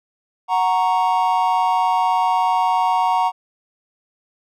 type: chord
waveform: triangle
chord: F# major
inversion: none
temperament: equal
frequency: 740 / 932.3 / 1108.7 Hz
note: F#5 / A#5 / C#6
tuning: 0 / 0 / 0 cents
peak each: -17 / -16 / -22 dBFS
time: 0.48-3.32 s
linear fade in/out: 50 ms
effects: none